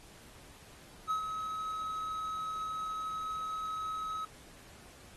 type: tone with ADSR envelope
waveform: triangle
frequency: 1280 Hz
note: D#6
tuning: 49 cents sharp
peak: -27 dBFS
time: 1.07-4.25 s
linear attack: 40 ms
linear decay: 97 ms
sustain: -6 dB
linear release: 4 ms
effects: pink hiss -56 dBFS RMS until 5.16 s + AAC 32 kbps